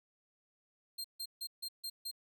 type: tone bursts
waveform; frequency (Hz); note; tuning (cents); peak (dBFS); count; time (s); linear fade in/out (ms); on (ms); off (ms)
sawtooth; 4188; C8; +1; -36; 6; 0.98-2.114; 10; 64; 150
effects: none